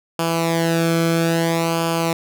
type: tone with flanger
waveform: sawtooth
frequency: 166 Hz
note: E3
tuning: 12 cents sharp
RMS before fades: -19 dBFS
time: 0.19-2.13 s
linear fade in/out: 2 ms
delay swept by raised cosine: 0.51 to 1.08 ms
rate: 0.6 Hz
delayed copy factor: -0.75
effects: none